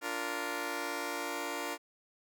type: chord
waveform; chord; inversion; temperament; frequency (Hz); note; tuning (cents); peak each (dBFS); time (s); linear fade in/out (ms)
10% pulse; Bb major; first; just; 291.4 / 349.6 / 466.2; D4 / F4 / Bb4; -13 / +2 / 0; -31; 0.01-1.78; 50
effects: none